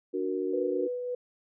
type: chord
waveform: sine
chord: D augmented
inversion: none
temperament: equal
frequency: 293.7 / 370 / 466.2 Hz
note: D4 / F#4 / A#4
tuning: 0 / 0 / 0 cents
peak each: -34 / -30 / -34 dBFS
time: 0.13-0.88 s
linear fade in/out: 20 ms
type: tone with tremolo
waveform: sine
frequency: 493.9 Hz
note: B4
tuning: in tune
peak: -29 dBFS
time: 0.53-1.15 s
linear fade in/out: 5 ms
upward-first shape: sine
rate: 3.6 Hz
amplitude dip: 30%
effects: none